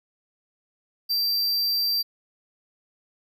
square tone, 4699 Hz, D8, in tune, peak -22 dBFS, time 1.09-2.03 s, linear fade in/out 20 ms, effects none

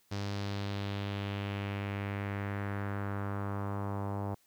sawtooth tone with low-pass filter sweep, 100.3 Hz, G2, 40 cents sharp, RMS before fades -36 dBFS, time 0.11-4.35 s, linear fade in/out 10 ms, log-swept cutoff 5200 to 870 Hz, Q 2.2, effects white hiss -69 dBFS RMS until 4.46 s

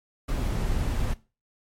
brown noise, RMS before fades -26 dBFS, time 0.28-1.14 s, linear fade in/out 10 ms, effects noise-tail reverb RT60 0.3 s tail -18 dB re dry + MP3 64 kbps

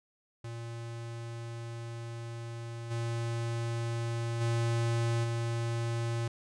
square tone with level steps, 116.54 Hz, A#2, in tune, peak -39 / -32 / -28 / -31 dBFS, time 0.44-6.28 s, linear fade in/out 5 ms, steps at 2.9 / 4.4 / 5.23 s, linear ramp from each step 20 ms, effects resampled to 22050 Hz

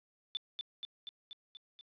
sine tone with echo, 3520 Hz, A7, in tune, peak -33 dBFS, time 0.35-0.37 s, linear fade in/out 0 ms, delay 240 ms, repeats 6, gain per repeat -3 dB, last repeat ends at 1.81 s, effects resampled to 11025 Hz + 12-bit

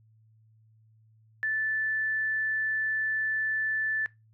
sine tone, 1754 Hz, A6, 6 cents flat, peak -26 dBFS, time 1.43-4.06 s, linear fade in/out 0 ms, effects noise-tail reverb RT60 0.2 s tail -20 dB re dry + added 110 Hz sine -58 dBFS peak until 4.33 s

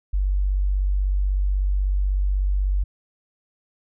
sine tone, 48.12 Hz, G1, 31 cents flat, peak -18 dBFS, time 0.13-2.84 s, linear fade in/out 10 ms, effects none

